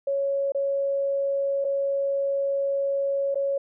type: tone with dropouts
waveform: sine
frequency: 554.4 Hz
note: C#5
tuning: in tune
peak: -22 dBFS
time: 0.07-3.58 s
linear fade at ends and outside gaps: 5 ms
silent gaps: 0.521-0.547 / 1.644-1.648 / 3.345-3.355 s
effects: none